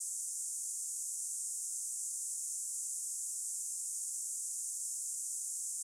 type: band-pass noise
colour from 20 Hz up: white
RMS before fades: -40 dBFS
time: 0-5.83 s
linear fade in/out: 10 ms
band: 6700 to 9500 Hz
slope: 48 dB/octave
effects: none